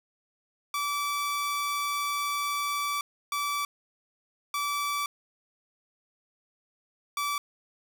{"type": "tone bursts at uneven times", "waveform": "sawtooth", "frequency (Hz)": 1156, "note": "D6", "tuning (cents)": -28, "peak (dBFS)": -24, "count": 4, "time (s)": [[0.74, 3.01], [3.32, 3.65], [4.54, 5.06], [7.17, 7.38]], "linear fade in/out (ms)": 2, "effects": []}